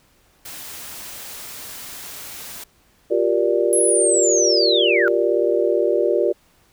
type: noise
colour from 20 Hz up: white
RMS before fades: -35 dBFS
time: 0.45-2.64 s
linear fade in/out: 5 ms
type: chord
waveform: sine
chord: G minor seventh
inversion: third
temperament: just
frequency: 352.8 / 392 / 470.4 / 588 Hz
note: F4 / G4 / Bb4 / D5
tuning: +18 / 0 / +16 / +2 cents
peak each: -21 dBFS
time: 3.1-6.33 s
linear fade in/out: 20 ms
type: linear sweep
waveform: sine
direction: down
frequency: 10920 to 1371 Hz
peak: -17 dBFS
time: 3.73-5.08 s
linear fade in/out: 0 ms
effects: pink hiss -58 dBFS RMS until 6.72 s